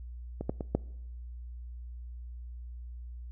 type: clicks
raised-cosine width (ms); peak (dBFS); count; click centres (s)
2; -21 / -16 / -21 / -12; 4; 0.41 / 0.495 / 0.608 / 0.75
effects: noise-tail reverb RT60 0.9 s tail -24 dB re dry + added 60 Hz sine -40 dBFS peak until 3.31 s